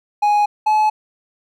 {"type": "tone pair in turn", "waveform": "triangle", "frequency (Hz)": [830.6, 856.9], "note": ["G#5", "A5"], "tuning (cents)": [0, -46], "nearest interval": "minor second", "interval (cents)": 54, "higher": "second", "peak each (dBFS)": -10, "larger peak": "neither", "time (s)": [[0.22, 0.46], [0.66, 0.9]], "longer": "neither", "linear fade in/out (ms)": 10, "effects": []}